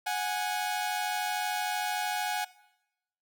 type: tone pair together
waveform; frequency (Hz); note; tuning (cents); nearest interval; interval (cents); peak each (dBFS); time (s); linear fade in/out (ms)
sawtooth; 736 / 829.2; F#5 / G#5; -9 / -3; major second; 206; -28; 0.06-2.45; 10
effects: noise-tail reverb RT60 0.9 s tail -20 dB re dry